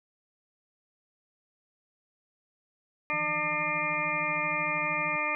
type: harmonic tone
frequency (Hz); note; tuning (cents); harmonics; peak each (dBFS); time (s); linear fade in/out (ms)
300.8; D4; +42; 1 / 2 / 3 / 4 / 6 / 7 / 8; -42 / -37 / -37 / -33 / -40 / -33 / -31; 3.1-5.35; 0
type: tone with tremolo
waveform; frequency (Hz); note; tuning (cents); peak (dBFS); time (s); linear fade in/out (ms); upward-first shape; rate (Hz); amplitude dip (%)
sine; 163.8; E3; -11; -38; 3.13-5.16; 2; sine; 13; 90
effects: none